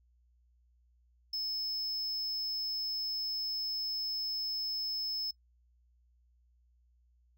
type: tone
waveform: triangle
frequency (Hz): 5220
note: E8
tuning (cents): -18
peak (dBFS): -32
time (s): 1.33-5.31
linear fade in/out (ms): 5
effects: noise-tail reverb RT60 0.1 s tail -20 dB re dry + added 60 Hz sine -65 dBFS peak until 7.37 s